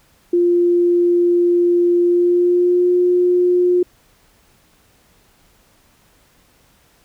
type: tone with pitch glide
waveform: sine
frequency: 349.2 to 357.2 Hz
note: F4 to F4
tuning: 0 to +39 cents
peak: -11 dBFS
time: 0.33-3.83 s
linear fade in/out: 5 ms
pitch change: +39 cents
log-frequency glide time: 2.02-2.91 s
effects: pink hiss -55 dBFS RMS until 7.04 s